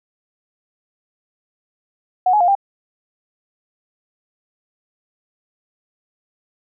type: tone with pitch steps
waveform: sine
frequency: 735 / 841 / 706 / 793 Hz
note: F#5 / G#5 / F5 / G5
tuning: -12 / +22 / +19 / +20 cents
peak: -11 dBFS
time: 2.26-2.552 s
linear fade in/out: 5 ms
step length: 73 ms
effects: none